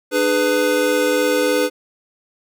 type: chord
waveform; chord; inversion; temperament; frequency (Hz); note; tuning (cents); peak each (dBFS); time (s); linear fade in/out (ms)
square; G# diminished; second; just; 299 / 415.3 / 498.4; D4 / G#4 / B4; +31 / 0 / +16; -22 / -22 / -18; 0.11-1.7; 50
effects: none